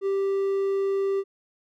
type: tone with hard clipping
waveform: triangle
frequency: 392 Hz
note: G4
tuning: in tune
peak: -23 dBFS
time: 0.01-1.24 s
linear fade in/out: 50 ms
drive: 6 dB
effects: none